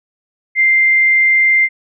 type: tone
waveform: sine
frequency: 2093 Hz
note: C7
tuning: in tune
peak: -8 dBFS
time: 0.55-1.69 s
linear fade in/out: 50 ms
effects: none